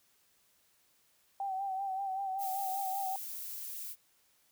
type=tone with vibrato; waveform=sine; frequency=774 Hz; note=G5; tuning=22 cents flat; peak=-33 dBFS; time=1.4-3.16 s; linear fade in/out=2 ms; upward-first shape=sine; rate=5.2 Hz; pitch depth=48 cents each way
type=noise; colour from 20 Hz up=violet; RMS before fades=-42 dBFS; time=2.38-3.96 s; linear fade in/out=50 ms
effects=white hiss -70 dBFS RMS until 4.51 s